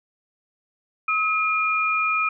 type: tone pair together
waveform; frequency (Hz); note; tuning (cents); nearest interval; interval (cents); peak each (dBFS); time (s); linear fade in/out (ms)
sine; 1280 / 2418; D#6 / D7; +49 / +50; major seventh; 1101; -22; 1.08-2.29; 5
effects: none